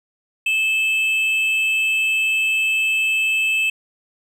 triangle tone pair together, 2612 / 3121 Hz, E7 / G7, -17 / -8 cents, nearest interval minor third, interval 309 cents, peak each -15 / -26 dBFS, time 0.46-3.7 s, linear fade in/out 5 ms, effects none

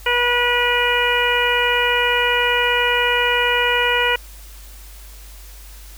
harmonic tone, 485.2 Hz, B4, 31 cents flat, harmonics 1 / 2 / 3 / 4 / 5 / 6, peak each -22 / -22 / -22 / -22 / -22 / -22 dBFS, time 0.06-4.16 s, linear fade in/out 5 ms, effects added 50 Hz sine -37 dBFS peak until 5.97 s + white hiss -44 dBFS RMS until 5.97 s

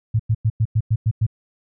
sine tone bursts, 110.5 Hz, A2, 8 cents sharp, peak -14 dBFS, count 8, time 0.14-1.266 s, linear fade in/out 10 ms, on 55 ms, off 98 ms, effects none

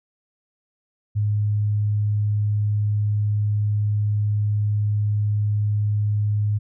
sine tone, 104.5 Hz, G#2, 11 cents sharp, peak -18 dBFS, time 1.15-6.59 s, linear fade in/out 20 ms, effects none

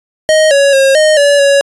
square tone with pitch steps, 625 / 559 / 540 / 618 / 572 / 560 Hz, D#5 / C#5 / C#5 / D#5 / D5 / C#5, +8 / +14 / -45 / -12 / -46 / +18 cents, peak -6 dBFS, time 0.29-1.61 s, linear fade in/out 0 ms, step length 220 ms, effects resampled to 24000 Hz

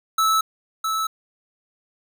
square tone with echo, 1308 Hz, E6, 14 cents flat, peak -17 dBFS, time 0.18-0.41 s, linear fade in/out 5 ms, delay 660 ms, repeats 1, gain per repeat -5 dB, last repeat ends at 1.07 s, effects none

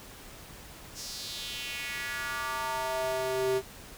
square tone with high-pass filter sweep, 130 Hz, C3, 11 cents flat, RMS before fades -33 dBFS, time 0.94-3.62 s, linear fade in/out 50 ms, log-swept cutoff 5800 to 350 Hz, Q 2.9, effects pink hiss -48 dBFS RMS until 3.97 s

